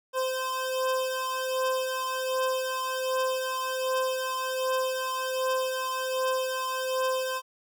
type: beating tone pair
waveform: 25% pulse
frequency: 518 / 519.3 Hz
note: C5 / C5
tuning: -17 / -13 cents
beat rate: 1.3 Hz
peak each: -25 / -28 dBFS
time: 0.13-7.42 s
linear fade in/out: 50 ms
effects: none